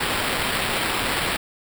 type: noise with sample-and-hold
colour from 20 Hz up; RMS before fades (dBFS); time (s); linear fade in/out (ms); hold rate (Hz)
white; -24; 0-1.37; 10; 6300
effects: none